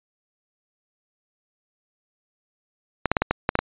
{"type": "clicks", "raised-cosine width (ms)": 0.5, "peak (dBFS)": -4, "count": 8, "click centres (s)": [3.057, 3.116, 3.168, 3.22, 3.31, 3.491, 3.554, 3.59], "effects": ["resampled to 8000 Hz"]}